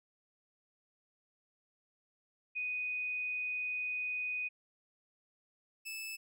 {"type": "tone pair in turn", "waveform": ["sine", "sawtooth"], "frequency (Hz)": [2489, 2621], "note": ["D#7", "E7"], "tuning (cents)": [0, -11], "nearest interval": "minor second", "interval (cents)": 89, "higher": "second", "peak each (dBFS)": [-34, -37], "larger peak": "first", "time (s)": [[2.55, 4.49], [5.85, 6.17]], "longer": "first", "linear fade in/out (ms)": 20, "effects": []}